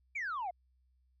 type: exponential sweep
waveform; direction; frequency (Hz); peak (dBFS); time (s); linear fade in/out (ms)
sine; down; 2400 to 676; -33; 0.15-0.51; 10
effects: tanh soft clip ceiling -32 dBFS + added 63 Hz sine -68 dBFS peak until 1.2 s